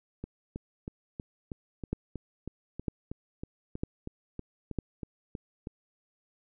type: two click trains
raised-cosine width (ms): 3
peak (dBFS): -17 / -24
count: 4 / 18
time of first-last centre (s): 1.93-4.787 / 0.24-5.671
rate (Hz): 1.05 / 3.13
effects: none